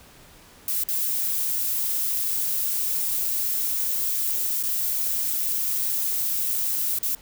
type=noise with dropouts; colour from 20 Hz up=violet; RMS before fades=-25 dBFS; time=0.68-7.15 s; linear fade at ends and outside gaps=2 ms; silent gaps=0.837-0.886 / 4.628-4.635 / 6.988-7.029 s; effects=pink hiss -50 dBFS RMS until 7.21 s